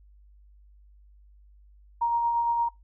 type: tone with tremolo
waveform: sine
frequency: 938 Hz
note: A#5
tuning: 11 cents sharp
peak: -21 dBFS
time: 2.01-2.69 s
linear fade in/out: 10 ms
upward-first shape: sine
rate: 8.7 Hz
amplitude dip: 30%
effects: noise-tail reverb RT60 0.2 s tail -23 dB re dry + added 50 Hz sine -52 dBFS peak until 2.83 s